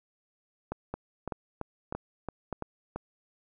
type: two click trains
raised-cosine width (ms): 1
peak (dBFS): -20 / -19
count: 7 / 4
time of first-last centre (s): 0.94-2.96 / 0.72-2.527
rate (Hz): 2.97 / 1.66
effects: none